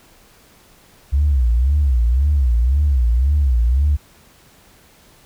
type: tone with vibrato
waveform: sine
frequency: 65.2 Hz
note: C2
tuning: 5 cents flat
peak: -11 dBFS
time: 1.12-3.97 s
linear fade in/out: 20 ms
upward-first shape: sine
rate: 1.9 Hz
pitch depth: 220 cents each way
effects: tanh soft clip ceiling -8 dBFS + pink hiss -50 dBFS RMS until 5.25 s